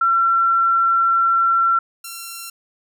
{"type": "tone pair in turn", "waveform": ["sine", "5% pulse"], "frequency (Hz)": [1356, 1362.6], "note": ["E6", "F6"], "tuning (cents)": [49, -43], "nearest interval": "unison", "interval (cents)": 8, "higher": "second", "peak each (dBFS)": [-13, -19], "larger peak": "first", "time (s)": [[0.01, 1.79], [2.04, 2.5]], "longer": "first", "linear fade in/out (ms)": 5, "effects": []}